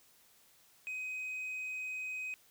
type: tone with tanh clipping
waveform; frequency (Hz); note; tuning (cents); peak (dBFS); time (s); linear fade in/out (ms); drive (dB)
sine; 2517; D#7; +19; -38; 0.87-2.34; 0; 2
effects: white hiss -65 dBFS RMS until 2.5 s